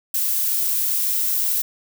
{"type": "noise", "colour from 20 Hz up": "violet", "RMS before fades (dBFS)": -21, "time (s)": [0.14, 1.62], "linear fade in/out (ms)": 5, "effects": []}